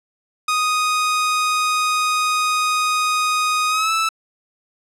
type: tone with pitch glide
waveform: sawtooth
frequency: 1244.5 to 1314.7 Hz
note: D#6 to E6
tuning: 0 to -5 cents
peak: -13 dBFS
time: 0.48-4.09 s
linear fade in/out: 5 ms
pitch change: +95 cents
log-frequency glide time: 3.69-3.92 s
effects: low-pass 10000 Hz 12 dB/octave

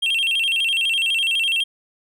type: tone with vibrato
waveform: triangle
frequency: 2947 Hz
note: F#7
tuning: 8 cents flat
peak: -16 dBFS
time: 0.02-1.64 s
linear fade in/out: 10 ms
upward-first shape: square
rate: 12 Hz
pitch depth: 150 cents each way
effects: none

